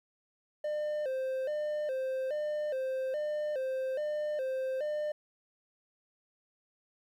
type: tone with vibrato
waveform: triangle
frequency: 561 Hz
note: C#5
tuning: 21 cents sharp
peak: -29 dBFS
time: 0.64-5.12 s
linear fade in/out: 5 ms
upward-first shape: square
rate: 1.2 Hz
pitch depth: 120 cents each way
effects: 11-bit